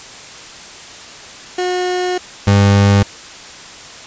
30% pulse tone pair in turn, 362.3 / 100.33 Hz, F#4 / G2, -36 / +41 cents, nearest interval octave + minor seventh, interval 2223 cents, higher first, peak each -13 / -5 dBFS, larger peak second, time 1.58-2.18 / 2.47-3.03 s, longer first, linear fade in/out 5 ms, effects white hiss -34 dBFS RMS until 4.06 s + resampled to 16000 Hz

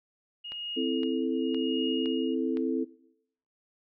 sine tone with tremolo, 2865 Hz, F7, 44 cents sharp, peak -32 dBFS, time 0.44-2.35 s, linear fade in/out 10 ms, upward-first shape triangle, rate 0.88 Hz, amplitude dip 100%
click train, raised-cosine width 0.3 ms, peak -28 dBFS, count 5, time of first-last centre 0.52-2.571 s, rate 1.95 Hz
sine chord, A minor, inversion first, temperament equal with one note detuned, 260.4 / 329.6 / 440 Hz, C4 / E4 / A4, -8 / 0 / 0 cents, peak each -29 / -31 / -32 dBFS, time 0.76-2.85 s, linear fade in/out 20 ms
effects noise-tail reverb RT60 0.7 s tail -18 dB re dry

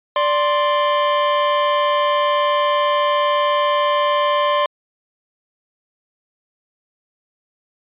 45% pulse tone pair together, 587.3 / 1046.5 Hz, D5 / C6, 0 / 0 cents, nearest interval minor seventh, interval 1000 cents, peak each -18 / -17 dBFS, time 0.16-4.66 s, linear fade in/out 2 ms, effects resampled to 8000 Hz

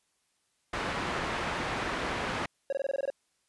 white low-pass noise, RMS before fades -33 dBFS, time 0.73-2.46 s, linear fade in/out 5 ms, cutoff 1700 Hz, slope 12 dB/octave
triangle tone bursts, 550 Hz, C#5, 14 cents flat, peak -25 dBFS, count 9, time 2.7-3.102 s, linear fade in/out 2 ms, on 26 ms, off 21 ms
effects white hiss -74 dBFS RMS until 3.48 s + resampled to 24000 Hz

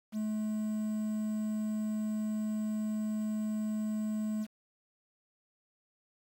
triangle tone with quantisation, 215 Hz, A3, 40 cents flat, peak -29 dBFS, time 0.12-4.47 s, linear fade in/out 50 ms, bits 9, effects AAC 64 kbps

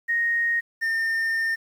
sine / triangle tone pair in turn, 1864.7 / 1812.7 Hz, A#6 / A#6, 0 / -49 cents, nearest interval unison, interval 49 cents, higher first, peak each -20 dBFS, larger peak neither, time 0.08-0.61 / 0.81-1.56 s, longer second, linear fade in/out 20 ms, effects 9-bit

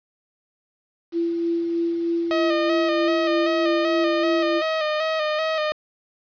sine tone with tremolo, 337.4 Hz, E4, 40 cents sharp, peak -19 dBFS, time 1.12-4.62 s, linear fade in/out 50 ms, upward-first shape sine, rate 3.2 Hz, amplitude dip 30%
sawtooth tone with vibrato, 623 Hz, D#5, 2 cents sharp, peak -17 dBFS, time 2.31-5.72 s, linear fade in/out 0 ms, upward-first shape square, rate 2.6 Hz, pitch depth 35 cents each way
effects resampled to 11025 Hz + 8-bit

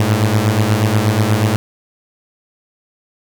sawtooth beating tone pair, 103.1 / 111.4 Hz, G#2 / A2, -12 / +22 cents, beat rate 8.3 Hz, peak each -11 dBFS, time 0-1.56 s, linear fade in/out 0 ms, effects none

